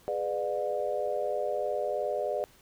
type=chord; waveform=sine; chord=G# diminished seventh; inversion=none; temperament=just; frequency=415.3 / 498.4 / 598 / 717.6 Hz; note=G#4 / B4 / D5 / F5; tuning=0 / +16 / +31 / +47 cents; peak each=-35 / -34 / -31 / -36 dBFS; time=0.08-2.44 s; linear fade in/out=0 ms; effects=pink hiss -59 dBFS RMS until 2.61 s